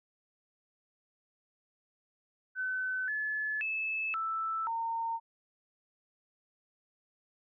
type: tone with pitch steps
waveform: sine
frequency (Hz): 1516 / 1721 / 2610 / 1321 / 915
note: F#6 / A6 / E7 / E6 / A#5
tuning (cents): +42 / -39 / -18 / +3 / -32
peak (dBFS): -31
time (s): 2.55-5.2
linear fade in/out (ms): 50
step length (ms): 530
effects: none